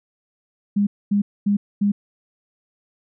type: tone bursts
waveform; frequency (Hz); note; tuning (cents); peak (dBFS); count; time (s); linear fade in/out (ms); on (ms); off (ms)
sine; 203.2; G#3; -38; -15; 4; 0.76-1.92; 10; 110; 240
effects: none